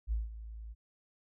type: tone with ADSR envelope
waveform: sine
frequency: 55 Hz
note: A1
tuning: in tune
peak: -28 dBFS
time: 0.07-0.75 s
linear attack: 48 ms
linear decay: 170 ms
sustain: -14 dB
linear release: 34 ms
effects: none